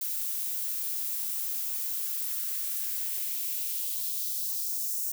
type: noise with high-pass filter sweep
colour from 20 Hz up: violet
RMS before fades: -32 dBFS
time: 0.01-5.12 s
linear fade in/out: 5 ms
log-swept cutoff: 250 to 6700 Hz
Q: 1.6
effects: none